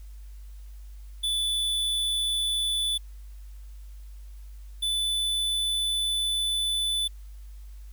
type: tone pair in turn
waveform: square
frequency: 3477 / 3493 Hz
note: A7 / A7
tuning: -21 / -13 cents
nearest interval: unison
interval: 8 cents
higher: second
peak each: -25 dBFS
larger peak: neither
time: 1.23-2.98 / 4.82-7.08 s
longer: second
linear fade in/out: 10 ms
effects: added 50 Hz sine -40 dBFS peak until 7.92 s + white hiss -62 dBFS RMS until 7.92 s